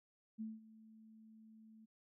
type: tone with ADSR envelope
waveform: sine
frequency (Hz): 220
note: A3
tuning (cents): 0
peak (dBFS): -40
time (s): 0.38-1.86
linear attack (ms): 29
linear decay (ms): 190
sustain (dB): -18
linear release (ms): 16
effects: none